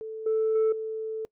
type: tone with level steps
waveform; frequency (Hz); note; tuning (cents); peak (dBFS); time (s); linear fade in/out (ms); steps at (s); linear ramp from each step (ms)
sine; 440; A4; 0; -33 / -20 / -17 / -29; 0.01-1.25; 0; 0.26 / 0.55 / 0.72; 5
effects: noise-tail reverb RT60 0.1 s tail -23 dB re dry + tanh soft clip ceiling -19 dBFS